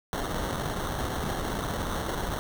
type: noise with sample-and-hold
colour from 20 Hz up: pink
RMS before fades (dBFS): -31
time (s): 0.13-2.39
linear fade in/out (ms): 0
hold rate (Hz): 2450
effects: none